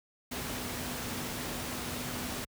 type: tone in noise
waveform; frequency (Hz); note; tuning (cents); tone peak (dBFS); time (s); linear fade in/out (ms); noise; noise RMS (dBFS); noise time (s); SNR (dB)
sine; 246.9; B3; 0; -43; 0.31-2.45; 10; pink; -37; 0.31-2.45; -9
effects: high-pass 60 Hz 12 dB/octave